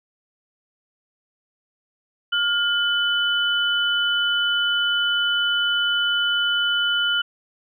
sine tone pair together, 1415.8 / 3000 Hz, F6 / F#7, +23 / +23 cents, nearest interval octave + minor second, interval 1300 cents, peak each -21 dBFS, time 2.32-7.22 s, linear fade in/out 10 ms, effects none

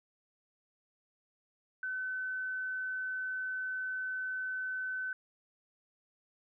sine tone, 1517 Hz, F#6, 43 cents sharp, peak -34 dBFS, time 1.83-5.13 s, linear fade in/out 2 ms, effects none

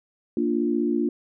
sine chord, Bb major, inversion none, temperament equal, 233.1 / 293.7 / 349.2 Hz, Bb3 / D4 / F4, 0 / 0 / 0 cents, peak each -25 dBFS, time 0.37-1.09 s, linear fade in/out 2 ms, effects none

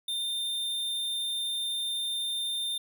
square tone, 3612 Hz, A7, 45 cents sharp, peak -30 dBFS, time 0.08-2.78 s, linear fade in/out 5 ms, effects none

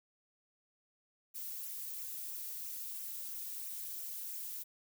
violet noise with flanger, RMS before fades -43 dBFS, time 1.34-4.64 s, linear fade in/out 20 ms, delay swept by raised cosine 0.21 to 4.31 ms, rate 3 Hz, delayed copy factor -0.6, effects none

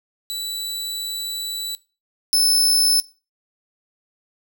sawtooth tone pair in turn, 3951 / 5261 Hz, B7 / E8, 0 / -4 cents, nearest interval perfect fourth, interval 496 cents, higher second, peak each -22 / -11 dBFS, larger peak second, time 0.3-1.75 / 2.33-3 s, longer first, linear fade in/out 0 ms, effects noise-tail reverb RT60 0.3 s tail -19 dB re dry

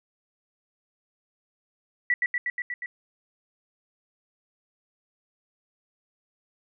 sine tone with echo, 1952 Hz, B6, 21 cents flat, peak -19 dBFS, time 2.1-2.14 s, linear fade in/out 2 ms, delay 120 ms, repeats 6, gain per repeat -2 dB, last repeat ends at 2.86 s, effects none

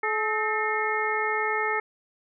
harmonic tone with a mistuned harmonic, 430.3 Hz, A4, 39 cents flat, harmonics 1 / 2 / 3 / 4 / 5, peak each -30 / -30 / -30 / -30 / -30 dBFS, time 0.03-1.8 s, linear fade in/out 5 ms, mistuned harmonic 4, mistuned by +79 cents, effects none

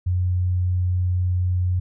sine tone, 90.4 Hz, F#2, 40 cents flat, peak -18 dBFS, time 0.06-1.8 s, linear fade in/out 10 ms, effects none

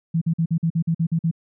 sine tone bursts, 164.81 Hz, E3, in tune, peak -17 dBFS, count 10, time 0.14-1.313 s, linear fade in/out 10 ms, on 75 ms, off 47 ms, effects none

